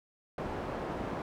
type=low-pass noise; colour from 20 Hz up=white; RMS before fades=-37 dBFS; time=0.38-1.22 s; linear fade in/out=2 ms; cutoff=710 Hz; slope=12 dB/octave; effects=none